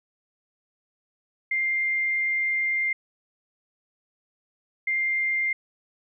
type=tone pair in turn; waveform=sine; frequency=2103 / 2103 Hz; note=C7 / C7; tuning=+8 / +8 cents; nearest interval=unison; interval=0 cents; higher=neither; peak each=-22 dBFS; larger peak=neither; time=1.51-2.93 / 4.87-5.53 s; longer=first; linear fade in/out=5 ms; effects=none